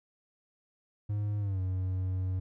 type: tone with pitch glide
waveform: triangle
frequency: 103.83 to 93.04 Hz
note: G#2 to F#2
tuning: 0 to +10 cents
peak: -27 dBFS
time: 1.09-2.4 s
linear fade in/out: 10 ms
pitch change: -190 cents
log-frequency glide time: 1.39-1.6 s
effects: none